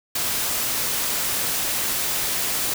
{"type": "noise", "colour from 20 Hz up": "white", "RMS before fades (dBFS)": -24, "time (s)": [0.15, 2.74], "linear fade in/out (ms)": 5, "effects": []}